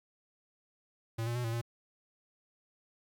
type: tone with pitch steps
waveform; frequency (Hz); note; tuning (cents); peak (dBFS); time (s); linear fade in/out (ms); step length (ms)
square; 113.8 / 118.4 / 122.7 / 114.2 / 117.3; A#2 / A#2 / B2 / A#2 / A#2; -41 / +27 / -11 / -35 / +11; -33; 1.18-1.615; 10; 87
effects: 12-bit